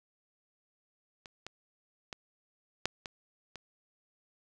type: clicks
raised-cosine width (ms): 0.2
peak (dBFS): -29 / -24 / -22 / -11 / -22 / -26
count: 6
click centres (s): 1.258 / 1.466 / 2.128 / 2.856 / 3.058 / 3.557
effects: none